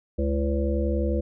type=harmonic tone with a mistuned harmonic; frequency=71.3 Hz; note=C#2; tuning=49 cents sharp; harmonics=1 / 3 / 5 / 7 / 8; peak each=-24 / -30 / -30 / -30 / -33 dBFS; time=0.18-1.21 s; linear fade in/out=10 ms; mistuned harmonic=5; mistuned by=-100 cents; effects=none